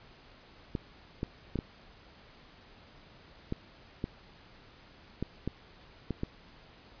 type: clicks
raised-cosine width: 3 ms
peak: -19 dBFS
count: 10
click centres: 0.752 / 1.231 / 1.557 / 1.589 / 3.524 / 4.041 / 5.226 / 5.476 / 6.107 / 6.234 s
effects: pink hiss -56 dBFS RMS until 7 s + resampled to 11025 Hz